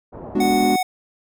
white low-pass noise, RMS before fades -35 dBFS, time 0.12-0.75 s, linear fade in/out 20 ms, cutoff 760 Hz, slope 24 dB/octave
triangle chord, G# half-diminished seventh, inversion none, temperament equal, 207.7 / 246.9 / 293.7 / 370 Hz, G#3 / B3 / D4 / F#4, 0 / 0 / 0 / 0 cents, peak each -20 dBFS, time 0.35-0.76 s, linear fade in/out 5 ms
square tone, 740 Hz, F#5, in tune, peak -19 dBFS, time 0.4-0.83 s, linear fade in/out 5 ms
effects none

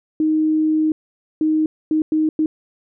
sine tone bursts at uneven times, 311.7 Hz, D#4, 3 cents sharp, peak -14 dBFS, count 5, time 0.2-0.92 / 1.41-1.66 / 1.91-2.02 / 2.12-2.29 / 2.39-2.46 s, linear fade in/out 2 ms, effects none

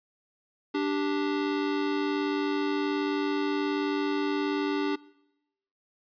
square tone pair together, 293.3 / 392 Hz, D4 / G4, -2 / 0 cents, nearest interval perfect fourth, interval 502 cents, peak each -28 / -31 dBFS, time 0.74-4.96 s, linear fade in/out 10 ms, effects noise-tail reverb RT60 0.9 s tail -22 dB re dry + resampled to 11025 Hz

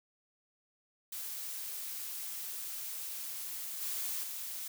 blue noise with level steps, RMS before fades -41 / -37 / -41 dBFS, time 1.12-4.68 s, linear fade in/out 5 ms, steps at 3.81 / 4.23 s, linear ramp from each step 10 ms, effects none

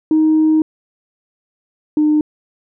sine tone pair in turn, 313 / 303.2 Hz, D#4 / D#4, +10 / -45 cents, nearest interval minor second, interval 55 cents, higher first, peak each -8 / -9 dBFS, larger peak first, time 0.11-0.62 / 1.97-2.21 s, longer first, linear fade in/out 2 ms, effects tanh soft clip ceiling -6 dBFS

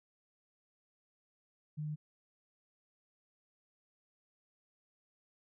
sine tone, 151.6 Hz, D#3, 45 cents flat, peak -36 dBFS, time 1.77-1.96 s, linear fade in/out 20 ms, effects none

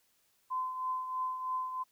sine tone with tremolo, 1026 Hz, C6, 34 cents flat, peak -30 dBFS, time 0.5-1.84 s, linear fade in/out 20 ms, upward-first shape triangle, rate 3.1 Hz, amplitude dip 60%, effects white hiss -72 dBFS RMS until 1.91 s

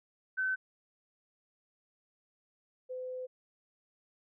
sine tone pair in turn, 1525 / 508.9 Hz, G6 / C5, -48 / -48 cents, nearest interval octave + perfect fifth, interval 1900 cents, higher first, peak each -29 / -37 dBFS, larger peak first, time 0.37-0.56 / 2.89-3.27 s, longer second, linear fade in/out 20 ms, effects none

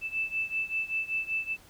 sine beating tone pair, 2637 / 2642.2 Hz, E7 / E7, 0 / +3 cents, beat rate 5.2 Hz, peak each -31 / -33 dBFS, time 0.01-1.57 s, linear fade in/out 50 ms, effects pink hiss -56 dBFS RMS until 1.69 s

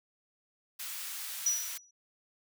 white high-pass noise, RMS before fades -40 dBFS, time 0.79-1.78 s, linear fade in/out 10 ms, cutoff 1300 Hz, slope 12 dB/octave
sine tone with exponential decay, 5860 Hz, F#8, 18 cents flat, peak -23 dBFS, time 1.46-1.91 s, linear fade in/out 5 ms, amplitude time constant 97 ms
effects none

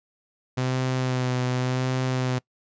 sawtooth tone with vibrato, 127.6 Hz, C3, 43 cents flat, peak -19 dBFS, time 0.57-2.39 s, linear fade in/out 10 ms, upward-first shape sine, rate 0.88 Hz, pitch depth 23 cents each way, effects noise-tail reverb RT60 0.1 s tail -23 dB re dry + resampled to 16000 Hz

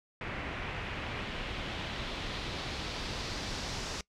pink noise with low-pass filter sweep, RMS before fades -38 dBFS, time 0.21-4.01 s, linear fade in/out 2 ms, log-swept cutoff 2200 to 5700 Hz, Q 1.8, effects noise-tail reverb RT60 0.1 s tail -22 dB re dry

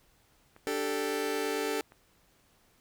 clicks, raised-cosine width 0.5 ms, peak -37 dBFS, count 5, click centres 0.564 / 0.718 / 1.275 / 1.377 / 1.921 s
sawtooth chord, D suspended fourth, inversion none, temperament just, 293.7 / 391.6 / 440.5 Hz, D4 / G4 / A4, 0 / -2 / +2 cents, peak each -32 / -31 / -28 dBFS, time 0.67-1.81 s, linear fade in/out 0 ms
effects pink hiss -66 dBFS RMS until 2.8 s

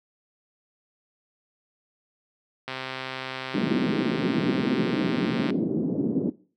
click train, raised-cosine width 0.3 ms, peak -16 dBFS, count 371, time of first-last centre 2.68-5.504 s, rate 131 Hz
pink band-pass noise, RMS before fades -25 dBFS, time 3.54-6.3 s, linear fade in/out 5 ms, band 180 to 360 Hz, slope 24 dB/octave
effects noise-tail reverb RT60 0.4 s tail -19 dB re dry + high-pass 100 Hz 12 dB/octave

